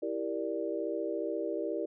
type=chord; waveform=sine; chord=E half-diminished seventh; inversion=none; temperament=equal; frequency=329.6 / 392 / 466.2 / 587.3 Hz; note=E4 / G4 / Bb4 / D5; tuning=0 / 0 / 0 / 0 cents; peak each=-36 / -37 / -37 / -37 dBFS; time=0.02-1.86 s; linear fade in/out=10 ms; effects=none